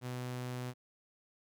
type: tone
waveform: sawtooth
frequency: 125 Hz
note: B2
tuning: 21 cents sharp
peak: -34 dBFS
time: 0.01-0.74 s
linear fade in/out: 50 ms
effects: none